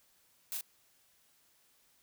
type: noise with echo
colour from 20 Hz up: blue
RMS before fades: -38 dBFS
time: 0.52-0.57 s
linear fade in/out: 0 ms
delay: 39 ms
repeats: 1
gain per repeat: -2 dB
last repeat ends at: 0.609 s
effects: white hiss -69 dBFS RMS until 2.02 s